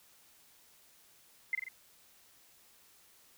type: tone with echo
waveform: sine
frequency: 2066 Hz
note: C7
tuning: 22 cents flat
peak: -28 dBFS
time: 1.53-1.55 s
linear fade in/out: 2 ms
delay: 45 ms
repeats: 3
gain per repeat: -4 dB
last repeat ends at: 1.685 s
effects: white hiss -63 dBFS RMS until 3.37 s